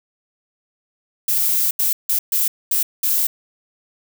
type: noise bursts at uneven times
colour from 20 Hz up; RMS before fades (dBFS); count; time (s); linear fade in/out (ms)
violet; -18; 6; 1.28-1.71 / 1.79-1.93 / 2.09-2.19 / 2.32-2.48 / 2.71-2.83 / 3.03-3.27; 5
effects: none